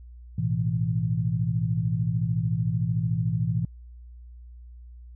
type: chord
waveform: sine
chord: A suspended second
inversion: none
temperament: equal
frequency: 110 / 123.47 / 164.81 Hz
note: A2 / B2 / E3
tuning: 0 / 0 / 0 cents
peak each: -27 dBFS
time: 0.38-3.65 s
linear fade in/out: 5 ms
effects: added 60 Hz sine -42 dBFS peak until 5.15 s